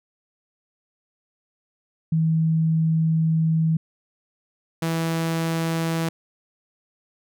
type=tone pair in turn; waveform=sine / sawtooth; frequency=160.9 / 164.09 Hz; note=E3 / E3; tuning=-42 / -8 cents; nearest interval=unison; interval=34 cents; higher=second; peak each=-17 / -18 dBFS; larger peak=first; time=2.12-3.77 / 4.82-6.09 s; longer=first; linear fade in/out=5 ms; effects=none